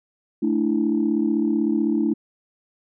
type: chord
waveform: sine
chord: A suspended fourth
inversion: none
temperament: equal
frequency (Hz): 220 / 293.7 / 329.6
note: A3 / D4 / E4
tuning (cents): 0 / 0 / 0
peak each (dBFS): -22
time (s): 0.42-2.14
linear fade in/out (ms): 10
effects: tanh soft clip ceiling -10 dBFS